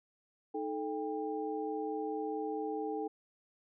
sine tone cluster, 310.4 / 435 / 797 Hz, D#4 / A4 / G5, -4 / -20 / +28 cents, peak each -39 / -37 / -40 dBFS, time 0.54-3.08 s, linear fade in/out 10 ms, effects none

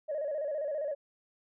sine tone with vibrato, 591 Hz, D5, 11 cents sharp, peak -30 dBFS, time 0.08-0.95 s, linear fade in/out 20 ms, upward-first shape square, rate 15 Hz, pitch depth 85 cents each way, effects tanh soft clip ceiling -27 dBFS

